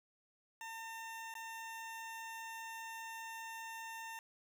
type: tone with dropouts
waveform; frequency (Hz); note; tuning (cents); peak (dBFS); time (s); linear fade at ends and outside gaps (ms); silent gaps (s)
20% pulse; 905; A5; +48; -40; 0.61-4.19; 1; 1.34-1.352
effects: none